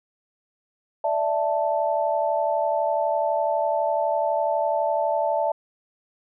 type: chord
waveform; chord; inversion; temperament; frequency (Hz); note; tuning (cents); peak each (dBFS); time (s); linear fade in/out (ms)
sine; D suspended second; none; equal; 587.3 / 659.3 / 880; D5 / E5 / A5; 0 / 0 / 0; -25 / -24 / -25; 1.04-5.52; 5
effects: none